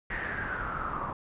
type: noise with low-pass filter sweep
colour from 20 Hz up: pink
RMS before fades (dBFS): -34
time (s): 0.1-1.13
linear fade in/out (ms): 5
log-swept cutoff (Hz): 1900 to 1100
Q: 7.5
effects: resampled to 8000 Hz